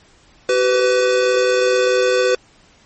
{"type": "tone pair together", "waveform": "square", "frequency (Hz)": [381.9, 500], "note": ["G4", "B4"], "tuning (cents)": [-45, 21], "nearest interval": "perfect fourth", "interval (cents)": 466, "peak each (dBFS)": [-19, -15], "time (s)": [0.49, 2.35], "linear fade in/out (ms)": 2, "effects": ["pink hiss -51 dBFS RMS until 2.85 s", "MP3 32 kbps"]}